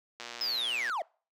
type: click train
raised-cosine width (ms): 0.2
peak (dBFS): -23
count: 84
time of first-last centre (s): 0.2-0.897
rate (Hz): 119
type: linear sweep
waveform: triangle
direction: down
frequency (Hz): 5210 to 585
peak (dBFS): -28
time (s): 0.41-1.02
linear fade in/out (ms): 2
effects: noise-tail reverb RT60 0.4 s tail -26 dB re dry + high-pass 300 Hz 12 dB/octave